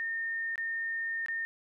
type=tone with dropouts; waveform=sine; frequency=1824 Hz; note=A#6; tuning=38 cents flat; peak=-31 dBFS; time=0-1.45 s; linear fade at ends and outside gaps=0 ms; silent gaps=0.557-0.579 / 1.261-1.284 s; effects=none